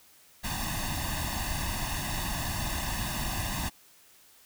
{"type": "noise with comb filter", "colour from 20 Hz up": "pink", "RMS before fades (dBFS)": -32, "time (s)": [0.43, 3.7], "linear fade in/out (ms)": 20, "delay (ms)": 1.1, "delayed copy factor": 1, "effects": ["white hiss -58 dBFS RMS until 4.45 s"]}